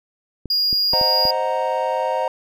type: clicks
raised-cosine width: 3 ms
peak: -18 dBFS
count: 5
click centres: 0.457 / 0.729 / 0.935 / 1.013 / 1.253 s
type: tone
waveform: triangle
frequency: 4851 Hz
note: D#8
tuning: 45 cents flat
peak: -15 dBFS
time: 0.5-1.31 s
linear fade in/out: 5 ms
type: chord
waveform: triangle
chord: C half-diminished seventh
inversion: none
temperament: equal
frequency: 523.3 / 622.3 / 740 / 932.3 Hz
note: C5 / Eb5 / Gb5 / Bb5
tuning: 0 / 0 / 0 / 0 cents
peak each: -22 / -23 / -25 / -21 dBFS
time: 0.93-2.28 s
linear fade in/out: 2 ms
effects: none